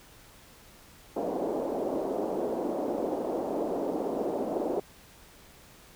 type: band-pass noise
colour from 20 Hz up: pink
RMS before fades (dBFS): -31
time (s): 1.16-4.8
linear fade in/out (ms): 5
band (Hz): 280 to 690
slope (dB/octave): 24
effects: pink hiss -54 dBFS RMS until 5.95 s